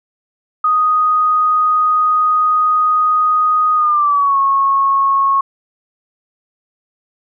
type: tone with pitch glide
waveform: sine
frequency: 1244.5 to 1096 Hz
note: D#6 to C#6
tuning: 0 to -20 cents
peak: -10 dBFS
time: 0.64-5.41 s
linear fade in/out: 5 ms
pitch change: -220 cents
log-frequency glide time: 3.75-4.38 s
effects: none